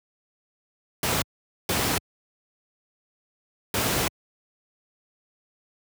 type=noise bursts at uneven times; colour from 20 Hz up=pink; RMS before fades=-24 dBFS; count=3; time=1.03-1.22 / 1.69-1.98 / 3.74-4.08 s; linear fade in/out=2 ms; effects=high-pass 80 Hz 12 dB/octave